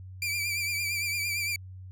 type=tone with vibrato; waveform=sawtooth; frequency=2349 Hz; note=D7; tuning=in tune; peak=-25 dBFS; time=0.22-1.56 s; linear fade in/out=2 ms; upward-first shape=triangle; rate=8.8 Hz; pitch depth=60 cents each way; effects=added 93 Hz sine -41 dBFS peak until 1.91 s